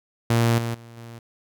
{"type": "tone with level steps", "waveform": "sawtooth", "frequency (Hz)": 116.54, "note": "A#2", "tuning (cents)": 0, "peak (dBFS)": [-13, -21, -38, -34], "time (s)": [0.3, 1.19], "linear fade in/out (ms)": 5, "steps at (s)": [0.58, 0.74, 0.97], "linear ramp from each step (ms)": 5, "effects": []}